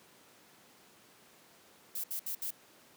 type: noise bursts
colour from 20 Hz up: violet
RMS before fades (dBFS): -37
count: 4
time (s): 1.95-2.507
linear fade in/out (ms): 5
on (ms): 89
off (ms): 67
effects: pink hiss -60 dBFS RMS until 2.96 s + high-pass 200 Hz 12 dB/octave